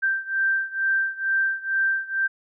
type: beating tone pair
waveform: sine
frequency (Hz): 1568 / 1570.2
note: G6 / G6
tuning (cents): 0 / +2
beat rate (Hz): 2.2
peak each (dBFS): -23 / -25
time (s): 0.02-2.28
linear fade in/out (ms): 20
effects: none